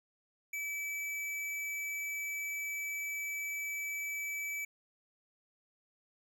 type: tone with hard clipping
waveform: sine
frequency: 2302 Hz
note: D7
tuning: 35 cents flat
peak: -37 dBFS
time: 0.53-4.65 s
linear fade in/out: 5 ms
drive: 17 dB
effects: none